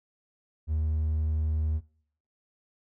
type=tone; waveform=triangle; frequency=77.78 Hz; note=D#2; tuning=in tune; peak=-22 dBFS; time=0.67-1.81 s; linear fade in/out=50 ms; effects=noise-tail reverb RT60 0.6 s tail -23 dB re dry + tanh soft clip ceiling -18 dBFS